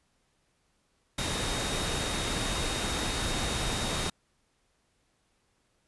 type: tone in noise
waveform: sine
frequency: 3729 Hz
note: A#7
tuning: in tune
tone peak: -38 dBFS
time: 1.18-4.1 s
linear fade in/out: 5 ms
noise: pink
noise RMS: -31 dBFS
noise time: 1.18-4.1 s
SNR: -10 dB
effects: pink hiss -72 dBFS RMS until 5.87 s + resampled to 24000 Hz